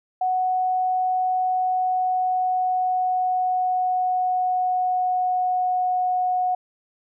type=tone with pitch glide; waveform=sine; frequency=740 to 731.9 Hz; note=F#5 to F#5; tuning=0 to -19 cents; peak=-19 dBFS; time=0.21-6.55 s; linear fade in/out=5 ms; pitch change=-19 cents; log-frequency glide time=1.42-6.01 s; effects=none